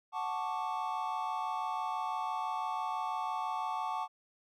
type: chord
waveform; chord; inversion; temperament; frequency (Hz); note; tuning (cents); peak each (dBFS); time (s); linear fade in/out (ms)
triangle; D major seventh; first; equal; 740 / 880 / 1108.7 / 1174.7; F#5 / A5 / C#6 / D6; 0 / 0 / 0 / 0; -37 / -35 / -37 / -40; 0.12-4.08; 50
effects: none